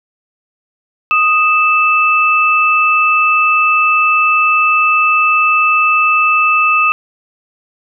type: tone pair together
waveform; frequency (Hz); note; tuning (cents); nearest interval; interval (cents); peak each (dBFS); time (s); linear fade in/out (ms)
sine; 1245.2 / 2635; D#6 / E7; +1 / -1; octave + minor second; 1298; -11; 1.11-6.92; 0
effects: none